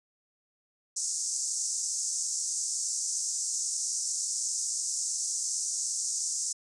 pink band-pass noise, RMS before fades -32 dBFS, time 0.96-6.53 s, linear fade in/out 10 ms, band 5700 to 8500 Hz, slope 48 dB/octave, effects resampled to 24000 Hz

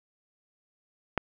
click, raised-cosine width 0.5 ms, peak -10 dBFS, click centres 1.177 s, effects none

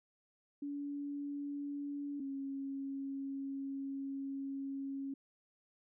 sine tone pair in turn, 285.8 / 273.8 Hz, D4 / C#4, -47 / -21 cents, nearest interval minor second, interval 74 cents, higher first, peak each -38 / -38 dBFS, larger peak neither, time 0.62-2.2 / 2.2-5.14 s, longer second, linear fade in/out 5 ms, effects none

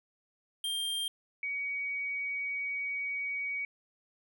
square / sine tone pair in turn, 3189 / 2255 Hz, G7 / C#7, +29 / +29 cents, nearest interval tritone, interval 600 cents, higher first, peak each -32 / -32 dBFS, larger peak neither, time 0.64-1.08 / 1.43-3.65 s, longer second, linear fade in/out 2 ms, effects none

